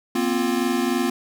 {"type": "chord", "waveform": "square", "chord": "Bb suspended second", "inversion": "none", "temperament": "equal with one note detuned", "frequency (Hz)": [238.3, 261.6, 349.2], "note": ["Bb3", "C4", "F4"], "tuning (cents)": [38, 0, 0], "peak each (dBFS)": -25, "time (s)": [0.15, 1.1], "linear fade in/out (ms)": 5, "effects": []}